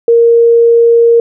sine tone, 466.2 Hz, A#4, in tune, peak -3 dBFS, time 0.08-1.2 s, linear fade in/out 2 ms, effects none

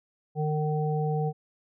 harmonic tone, 152.4 Hz, D#3, 36 cents flat, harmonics 1 / 3 / 5, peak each -26 / -31 / -33 dBFS, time 0.35-1.33 s, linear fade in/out 50 ms, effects none

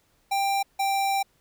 square tone pair in turn, 790 / 785.6 Hz, G5 / G5, +13 / +4 cents, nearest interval unison, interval 9 cents, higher first, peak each -23 dBFS, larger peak neither, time 0.31-0.63 / 0.79-1.23 s, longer second, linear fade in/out 10 ms, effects pink hiss -66 dBFS RMS until 1.4 s

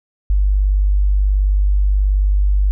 sine tone, 49.31 Hz, G1, 11 cents sharp, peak -11 dBFS, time 0.3-2.71 s, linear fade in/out 0 ms, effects none

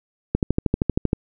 click train, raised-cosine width 3 ms, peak -5 dBFS, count 11, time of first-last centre 0.35-1.131 s, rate 12.8 Hz, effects none

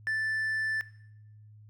sine tone with hard clipping, 1760 Hz, A6, in tune, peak -28 dBFS, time 0.07-0.81 s, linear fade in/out 0 ms, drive 2 dB, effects noise-tail reverb RT60 0.8 s tail -18 dB re dry + added 106 Hz sine -50 dBFS peak until 1.69 s

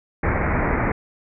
pink low-pass noise, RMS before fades -21 dBFS, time 0.23-0.92 s, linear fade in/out 5 ms, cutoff 2300 Hz, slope 96 dB/octave, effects none

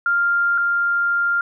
sine tone pair in turn, 1396.9 / 1396.9 Hz, F6 / F6, 0 / 0 cents, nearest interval unison, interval 0 cents, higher neither, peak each -15 / -16 dBFS, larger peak first, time 0.06-0.58 / 0.58-1.41 s, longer second, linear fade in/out 2 ms, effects none

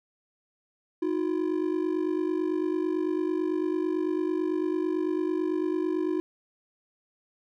triangle ring-modulated tone, 338.5 Hz, E4, 46 cents sharp, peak -20 dBFS, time 1.02-6.2 s, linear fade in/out 0 ms, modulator 24.5 Hz, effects none

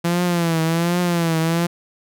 sawtooth tone with vibrato, 169.2 Hz, E3, 45 cents sharp, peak -13 dBFS, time 0.04-1.67 s, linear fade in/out 10 ms, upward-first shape triangle, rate 1.3 Hz, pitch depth 95 cents each way, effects none

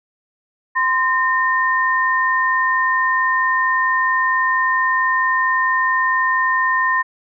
sine tone pair together, 1035 / 1826.1 Hz, C6 / A#6, -19 / -36 cents, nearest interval minor seventh, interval 983 cents, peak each -17 dBFS, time 0.75-7.03 s, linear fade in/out 20 ms, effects none

